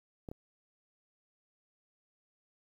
clicks, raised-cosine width 2 ms, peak -29 dBFS, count 2, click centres 0.288 / 0.315 s, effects 10-bit

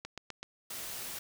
click train, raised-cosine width 0.2 ms, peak -23 dBFS, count 4, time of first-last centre 0.05-0.43 s, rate 7.9 Hz
white noise, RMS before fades -41 dBFS, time 0.7-1.19 s, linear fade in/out 5 ms
effects none

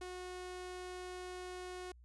sawtooth tone, 364.1 Hz, F#4, 28 cents flat, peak -40 dBFS, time 0.01-1.92 s, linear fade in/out 5 ms, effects added 60 Hz sine -57 dBFS peak until 2.04 s + resampled to 24000 Hz

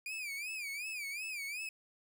40% pulse tone with vibrato, 2399 Hz, D7, 36 cents sharp, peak -38 dBFS, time 0.06-1.69 s, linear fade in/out 2 ms, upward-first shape sine, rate 2.7 Hz, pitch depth 150 cents each way, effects none

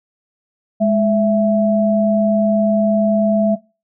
sine tone pair together, 208.7 / 662.6 Hz, G#3 / E5, +9 / +9 cents, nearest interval octave + minor sixth, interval 2000 cents, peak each -14 dBFS, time 0.8-3.56 s, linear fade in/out 20 ms, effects noise-tail reverb RT60 0.3 s tail -21 dB re dry

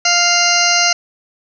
harmonic tone, 698.5 Hz, F5, in tune, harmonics 1 / 2 / 3 / 4 / 6 / 7 / 8 / 9, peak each -19 / -19 / -19 / -19 / -19 / -19 / -19 / -19 dBFS, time 0.05-0.93 s, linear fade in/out 5 ms, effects none

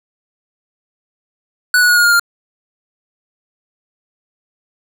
square tone with pitch steps, 1480 / 1463.8 / 1447.9 / 1432.1 / 1416.4 / 1401 Hz, F#6 / F#6 / F#6 / F6 / F6 / F6, 0 / -19 / -38 / +43 / +24 / +5 cents, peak -9 dBFS, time 1.74-2.196 s, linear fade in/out 2 ms, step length 76 ms, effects none

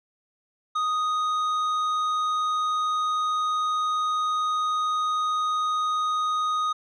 triangle tone with tanh clipping, 1244.5 Hz, D#6, in tune, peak -24 dBFS, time 0.75-6.73 s, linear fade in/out 10 ms, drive 12 dB, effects none

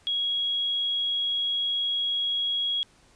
sine tone, 3313 Hz, G#7, 5 cents flat, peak -24 dBFS, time 0.07-2.83 s, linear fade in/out 0 ms, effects pink hiss -59 dBFS RMS until 3.15 s + resampled to 22050 Hz

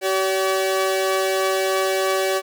sawtooth tone pair together, 381.7 / 571 Hz, G4 / D5, -46 / -49 cents, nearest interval perfect fifth, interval 697 cents, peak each -17 / -18 dBFS, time 0.01-2.42 s, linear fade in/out 50 ms, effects none

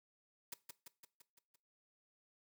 white noise with echo, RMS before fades -45 dBFS, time 0.52-0.54 s, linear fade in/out 5 ms, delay 170 ms, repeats 6, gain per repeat -4 dB, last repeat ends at 1.56 s, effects noise-tail reverb RT60 0.3 s tail -19 dB re dry

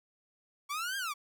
sawtooth linear two-way sweep, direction up then down, 1108.7 to 1629 to 1108.7 Hz, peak -30 dBFS, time 0.69-1.14 s, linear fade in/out 20 ms, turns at 0.97 s, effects none

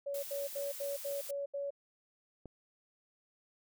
sine tone bursts, 563 Hz, C#5, 27 cents sharp, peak -35 dBFS, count 7, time 0.06-1.706 s, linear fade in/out 10 ms, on 170 ms, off 76 ms
blue noise, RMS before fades -45 dBFS, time 0.14-1.31 s, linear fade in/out 5 ms
click, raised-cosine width 2 ms, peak -34 dBFS, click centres 2.457 s
effects none

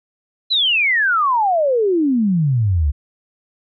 sine exponential sweep, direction down, 4107 to 67 Hz, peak -13 dBFS, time 0.5-2.92 s, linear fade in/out 20 ms, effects none

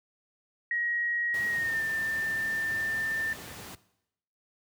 sine tone with pitch glide, 1895 to 1788.6 Hz, A#6 to A6, +28 to +28 cents, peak -27 dBFS, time 0.71-3.33 s, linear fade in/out 2 ms, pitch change -100 cents, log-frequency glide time 1.48-1.81 s
pink noise, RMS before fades -43 dBFS, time 1.34-3.75 s, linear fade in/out 2 ms
effects noise-tail reverb RT60 0.8 s tail -18 dB re dry + high-pass 80 Hz 12 dB/octave

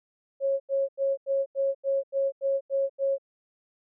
sine tone bursts, 547 Hz, C#5, 23 cents flat, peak -22 dBFS, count 10, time 0.4-3.183 s, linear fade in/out 50 ms, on 200 ms, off 87 ms, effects none

